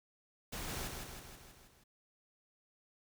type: noise with echo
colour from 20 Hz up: pink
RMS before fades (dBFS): -42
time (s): 0.52-0.88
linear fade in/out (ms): 10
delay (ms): 160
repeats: 6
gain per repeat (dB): -4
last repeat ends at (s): 1.84
effects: none